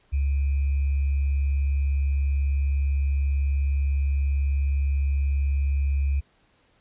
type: tone with sample-and-hold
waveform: sine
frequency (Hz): 69.5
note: C#2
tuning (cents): +5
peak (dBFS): -20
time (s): 0.12-6.21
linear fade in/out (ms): 20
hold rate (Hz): 2450
effects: pink hiss -63 dBFS RMS until 6.8 s + resampled to 8000 Hz